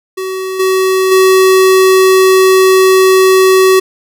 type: tone with level steps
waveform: square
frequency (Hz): 377.5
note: F#4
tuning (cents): +35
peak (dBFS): -17 / -9 / -5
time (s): 0.17-3.8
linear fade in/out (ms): 10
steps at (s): 0.59 / 1.11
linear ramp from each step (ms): 10
effects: none